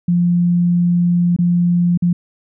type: tone with dropouts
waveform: sine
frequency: 174.61 Hz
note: F3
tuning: in tune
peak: -11 dBFS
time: 0.08-2.13 s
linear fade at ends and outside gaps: 5 ms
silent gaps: 1.364-1.387 / 1.975-2.022 s
effects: none